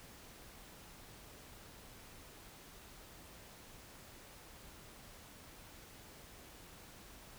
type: silence
effects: pink hiss -56 dBFS RMS until 7.38 s